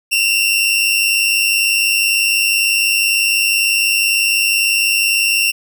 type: tone pair together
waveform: sawtooth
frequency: 2682 / 2782 Hz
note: E7 / F7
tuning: +29 / -7 cents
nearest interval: minor second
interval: 64 cents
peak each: -12 dBFS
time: 0.11-5.52 s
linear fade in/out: 20 ms
effects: none

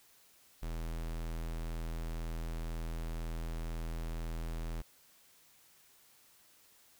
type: tone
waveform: square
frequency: 41 Hz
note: E1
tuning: 9 cents flat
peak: -37 dBFS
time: 0.62-4.82 s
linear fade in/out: 10 ms
effects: white hiss -64 dBFS RMS until 6.99 s

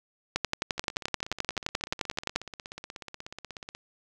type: two click trains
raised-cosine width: 0.2 ms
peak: -9 / -22 dBFS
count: 24 / 50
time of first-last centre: 0.36-2.36 / 0.78-3.75 s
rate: 11.5 / 16.5 Hz
effects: none

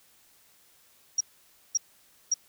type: tone bursts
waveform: sine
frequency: 5670 Hz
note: F8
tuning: 25 cents sharp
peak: -21 dBFS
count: 3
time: 1.18-2.341 s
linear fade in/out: 5 ms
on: 27 ms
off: 540 ms
effects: white hiss -61 dBFS RMS until 2.48 s

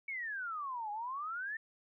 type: exponential two-way sweep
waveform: sine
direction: down then up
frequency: 2258 to 815 to 1826 Hz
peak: -37 dBFS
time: 0.08-1.57 s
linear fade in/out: 5 ms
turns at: 0.91 s
effects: none

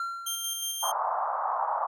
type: tone with exponential decay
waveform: triangle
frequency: 1370 Hz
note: F6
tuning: 34 cents flat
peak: -26 dBFS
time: 0-0.92 s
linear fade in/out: 2 ms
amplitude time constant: 200 ms
type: tone with tremolo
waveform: 15% pulse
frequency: 3176 Hz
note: G7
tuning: 22 cents sharp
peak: -22 dBFS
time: 0.26-0.92 s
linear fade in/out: 10 ms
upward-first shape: square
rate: 5.5 Hz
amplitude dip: 30%
type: band-pass noise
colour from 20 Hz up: pink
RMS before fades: -29 dBFS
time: 0.82-1.87 s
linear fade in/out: 20 ms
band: 680 to 1200 Hz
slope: 48 dB/octave
effects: none

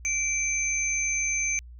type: tone pair together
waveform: sine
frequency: 2332 / 6226 Hz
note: D7 / G8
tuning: -13 / -13 cents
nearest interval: octave + perfect fourth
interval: 1700 cents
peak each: -27 / -27 dBFS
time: 0.05-1.59 s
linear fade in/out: 0 ms
effects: added 60 Hz sine -42 dBFS peak until 1.79 s

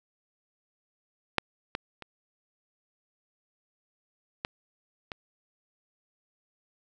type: clicks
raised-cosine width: 0.3 ms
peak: -6 / -14 / -25 / -14 / -20 dBFS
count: 5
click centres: 1.383 / 1.751 / 2.023 / 4.449 / 5.118 s
effects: none

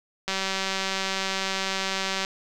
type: click train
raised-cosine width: 0.2 ms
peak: -10 dBFS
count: 379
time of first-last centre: 0.28-2.249 s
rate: 192 Hz
effects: none

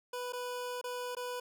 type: tone with dropouts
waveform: 25% pulse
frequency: 493.9 Hz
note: B4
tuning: in tune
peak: -33 dBFS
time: 0.13-1.4 s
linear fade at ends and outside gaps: 5 ms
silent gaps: 0.324-0.332 / 0.814-0.84 / 1.151-1.167 s
effects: none

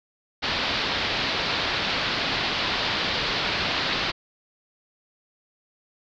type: low-pass noise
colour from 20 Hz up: white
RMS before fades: -26 dBFS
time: 0.42-4.12 s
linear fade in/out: 20 ms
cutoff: 4600 Hz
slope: 48 dB/octave
effects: none

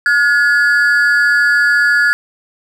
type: ring-modulated tone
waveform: triangle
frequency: 1568 Hz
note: G6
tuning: in tune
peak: -4 dBFS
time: 0.06-2.13 s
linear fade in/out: 0 ms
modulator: 133 Hz
effects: none

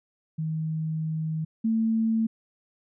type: tone pair in turn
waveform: sine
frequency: 158.2 / 223.7 Hz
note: D#3 / A3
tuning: +29 / +29 cents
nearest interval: tritone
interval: 600 cents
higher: second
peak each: -26 / -21 dBFS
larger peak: second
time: 0.38-1.45 / 1.64-2.27 s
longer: first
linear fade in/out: 10 ms
effects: none

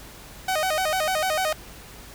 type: tone with vibrato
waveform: sawtooth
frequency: 684 Hz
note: F5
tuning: 36 cents flat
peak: -18 dBFS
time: 0.48-1.53 s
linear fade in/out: 5 ms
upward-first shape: square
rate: 6.7 Hz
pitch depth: 170 cents each way
effects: added 50 Hz sine -50 dBFS peak until 2.14 s + pink hiss -44 dBFS RMS until 2.14 s

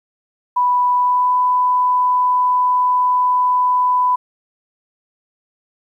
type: tone with pitch glide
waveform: sine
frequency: 987.8 to 997 Hz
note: B5 to B5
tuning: 0 to +16 cents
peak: -12 dBFS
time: 0.56-4.16 s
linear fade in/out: 10 ms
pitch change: +16 cents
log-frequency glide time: 0.94-1.34 s
effects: 9-bit

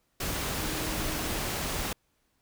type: tone in noise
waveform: sine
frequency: 311.1 Hz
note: D#4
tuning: in tune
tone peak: -40 dBFS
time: 0.54-1.36 s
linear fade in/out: 5 ms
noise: pink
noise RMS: -32 dBFS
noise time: 0.2-1.93 s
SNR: -11 dB
effects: pink hiss -73 dBFS RMS until 2.41 s

